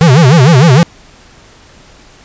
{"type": "tone with vibrato", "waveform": "square", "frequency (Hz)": 146.83, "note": "D3", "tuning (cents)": 0, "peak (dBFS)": -3, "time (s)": [0.01, 0.83], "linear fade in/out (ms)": 0, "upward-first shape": "sine", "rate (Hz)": 6.6, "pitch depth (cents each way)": 290, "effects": ["pink hiss -40 dBFS RMS until 2.24 s", "resampled to 16000 Hz"]}